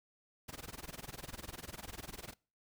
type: noise with tremolo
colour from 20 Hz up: pink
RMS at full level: -44 dBFS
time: 0.48-2.34 s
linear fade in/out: 10 ms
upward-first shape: sine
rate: 20 Hz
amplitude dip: 95%
effects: noise-tail reverb RT60 0.4 s tail -25 dB re dry